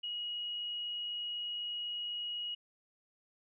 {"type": "tone", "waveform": "sine", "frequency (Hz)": 2898, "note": "F#7", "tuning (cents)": -37, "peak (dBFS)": -36, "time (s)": [0.03, 2.55], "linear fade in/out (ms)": 10, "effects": []}